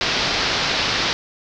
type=low-pass noise; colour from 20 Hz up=white; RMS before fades=-21 dBFS; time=0.01-1.13 s; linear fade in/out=0 ms; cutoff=5300 Hz; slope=48 dB/octave; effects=none